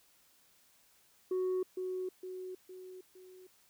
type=tone with echo; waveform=sine; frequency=370 Hz; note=F#4; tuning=in tune; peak=-28 dBFS; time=1.31-1.63 s; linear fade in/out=5 ms; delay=460 ms; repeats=4; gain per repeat=-6 dB; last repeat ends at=3.47 s; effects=tanh soft clip ceiling -29 dBFS + white hiss -67 dBFS RMS until 3.69 s